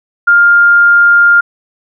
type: tone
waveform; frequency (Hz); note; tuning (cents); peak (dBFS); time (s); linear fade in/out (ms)
sine; 1404; F6; +9; -3; 0.27-1.41; 10
effects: none